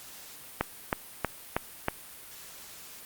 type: click train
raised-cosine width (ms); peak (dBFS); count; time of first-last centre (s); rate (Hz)
0.5; -10; 5; 0.61-1.884; 3.14
effects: white hiss -47 dBFS RMS until 3.05 s + Opus 48 kbps